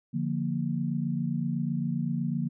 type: chord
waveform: sine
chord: Bb major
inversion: first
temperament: equal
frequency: 146.83 / 174.61 / 233.1 Hz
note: D3 / F3 / Bb3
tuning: 0 / 0 / 0 cents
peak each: -31 dBFS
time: 0.13-2.49 s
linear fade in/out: 20 ms
effects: none